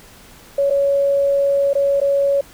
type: tone with dropouts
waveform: sine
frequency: 559 Hz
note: C#5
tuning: 14 cents sharp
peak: -13 dBFS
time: 0.58-2.41 s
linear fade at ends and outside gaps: 5 ms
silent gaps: 0.7-0.706 / 1.733-1.752 / 2.002-2.014 s
effects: pink hiss -44 dBFS RMS until 2.53 s